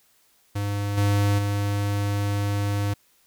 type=tone with level steps; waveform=square; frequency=101.6 Hz; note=G#2; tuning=38 cents flat; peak=-25 / -19 / -23 dBFS; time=0.55-2.94 s; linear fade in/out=10 ms; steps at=0.97 / 1.38 s; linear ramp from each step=10 ms; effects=white hiss -62 dBFS RMS until 3.26 s